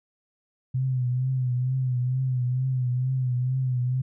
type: tone with vibrato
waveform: sine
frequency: 127.5 Hz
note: C3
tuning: 44 cents flat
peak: -22 dBFS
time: 0.74-4.02 s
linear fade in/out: 10 ms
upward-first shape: triangle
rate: 2.2 Hz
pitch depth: 65 cents each way
effects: none